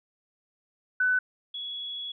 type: tone pair in turn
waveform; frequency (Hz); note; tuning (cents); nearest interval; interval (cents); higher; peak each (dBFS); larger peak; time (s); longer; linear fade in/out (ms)
sine; 1500 / 3367; F#6 / G#7; +23 / +23; octave + major second; 1400; second; -21 / -33; first; 1-1.19 / 1.54-2.12; second; 5
effects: none